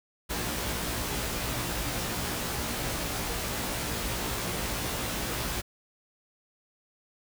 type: noise with comb filter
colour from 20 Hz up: pink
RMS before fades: -32 dBFS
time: 0.29-5.62 s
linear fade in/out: 20 ms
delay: 17 ms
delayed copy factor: +0.9
effects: none

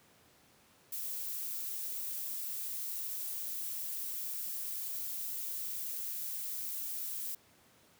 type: noise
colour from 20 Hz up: violet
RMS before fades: -39 dBFS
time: 0.92-7.35 s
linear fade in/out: 5 ms
effects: pink hiss -64 dBFS RMS until 7.99 s + high-pass 100 Hz 12 dB/octave

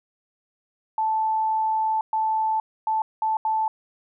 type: tone bursts at uneven times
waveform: sine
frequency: 877 Hz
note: A5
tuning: 6 cents flat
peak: -20 dBFS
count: 5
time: 0.98-2.01 / 2.13-2.6 / 2.87-3.02 / 3.22-3.37 / 3.45-3.68 s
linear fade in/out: 2 ms
effects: none

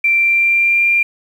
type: tone with pitch glide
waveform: sine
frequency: 2353 to 2386 Hz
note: D7 to D7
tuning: +3 to +27 cents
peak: -10 dBFS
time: 0.04-1.03 s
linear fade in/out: 5 ms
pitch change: +24 cents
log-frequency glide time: 0.14-0.84 s
effects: 7-bit

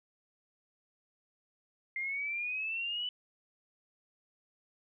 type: exponential sweep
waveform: sine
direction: up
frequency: 2093 to 2993 Hz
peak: -33 dBFS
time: 1.96-3.09 s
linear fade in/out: 2 ms
effects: none

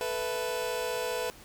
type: chord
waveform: sawtooth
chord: A suspended second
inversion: none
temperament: just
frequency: 440 / 495 / 660 Hz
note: A4 / B4 / E5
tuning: 0 / +4 / +2 cents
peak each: -32 / -28 / -33 dBFS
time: 0.01-1.3 s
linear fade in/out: 0 ms
effects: pink hiss -52 dBFS RMS until 1.44 s

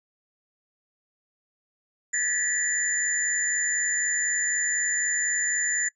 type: tone cluster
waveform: sine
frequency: 1698 / 1762 / 1944 / 7050 Hz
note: G#6 / A6 / B6 / A8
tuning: +38 / +2 / -28 / +2 cents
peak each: -33 / -33 / -29 / -26 dBFS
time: 2.13-5.89 s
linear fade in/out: 10 ms
effects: noise-tail reverb RT60 0.1 s tail -21 dB re dry

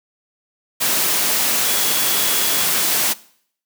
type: tone in noise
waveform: sine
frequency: 3357 Hz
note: G#7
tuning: 18 cents sharp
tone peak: -28 dBFS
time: 1.64-2.67 s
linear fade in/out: 20 ms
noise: white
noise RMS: -18 dBFS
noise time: 0.8-3.14 s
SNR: -13 dB
effects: noise-tail reverb RT60 0.6 s tail -20 dB re dry + high-pass 150 Hz 12 dB/octave

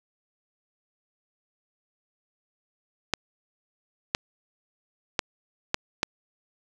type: clicks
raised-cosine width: 0.2 ms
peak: -5 dBFS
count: 5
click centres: 3.137 / 4.149 / 5.192 / 5.744 / 6.031 s
effects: none

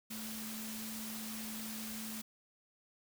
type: tone in noise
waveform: sine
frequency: 219.6 Hz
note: A3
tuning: 3 cents flat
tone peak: -44 dBFS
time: 0.1-2.22 s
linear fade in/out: 10 ms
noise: white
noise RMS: -45 dBFS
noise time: 0.1-2.22 s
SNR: -2 dB
effects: none

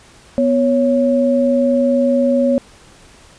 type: tone pair together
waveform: sine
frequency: 247 / 554.4 Hz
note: B3 / C#5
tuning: 0 / 0 cents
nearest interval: octave + major second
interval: 1400 cents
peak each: -14 dBFS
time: 0.38-2.58 s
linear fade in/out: 0 ms
effects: pink hiss -45 dBFS RMS until 3.38 s + resampled to 22050 Hz

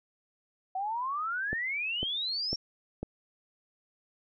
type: exponential sweep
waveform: sine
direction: up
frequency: 740 to 5588 Hz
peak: -30 dBFS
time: 0.75-2.56 s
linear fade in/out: 5 ms
type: click train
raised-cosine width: 2 ms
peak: -21 dBFS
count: 4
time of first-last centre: 1.53-3.03 s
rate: 2 Hz
effects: none

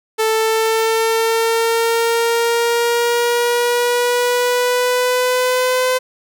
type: exponential sweep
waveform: sawtooth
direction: up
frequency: 440 to 511 Hz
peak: -10 dBFS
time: 0.18-5.99 s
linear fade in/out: 20 ms
effects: none

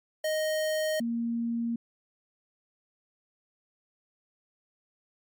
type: tone pair in turn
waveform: square / sine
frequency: 622.3 / 233.1 Hz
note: D#5 / A#3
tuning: 0 / 0 cents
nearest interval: octave + perfect fourth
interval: 1700 cents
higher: first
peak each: -27 dBFS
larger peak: neither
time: 0.24-1 / 1-1.76 s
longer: neither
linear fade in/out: 5 ms
effects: MP3 96 kbps

